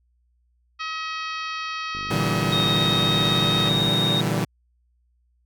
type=harmonic tone; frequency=637 Hz; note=D#5; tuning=41 cents sharp; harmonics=2 / 3 / 4 / 5 / 6 / 7 / 8 / 9; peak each=-30 / -36 / -34 / -38 / -41 / -39 / -45 / -47 dBFS; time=0.79-3.7 s; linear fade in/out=20 ms
type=click train; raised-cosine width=3 ms; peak=-27 dBFS; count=98; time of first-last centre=1.95-3.89 s; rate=50 Hz
type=chord; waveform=sawtooth; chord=E half-diminished seventh; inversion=second; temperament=equal with one note detuned; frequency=116.54 / 146.83 / 164.81 / 192.74 Hz; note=Bb2 / D3 / E3 / G3; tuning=0 / 0 / 0 / -29 cents; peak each=-23 dBFS; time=2.1-4.45 s; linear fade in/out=10 ms
type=tone with vibrato; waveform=sine; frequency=3729 Hz; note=A#7; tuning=in tune; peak=-21 dBFS; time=2.52-4.21 s; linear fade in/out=5 ms; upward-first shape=sine; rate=18 Hz; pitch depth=18 cents each way
effects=added 60 Hz sine -62 dBFS peak until 5.45 s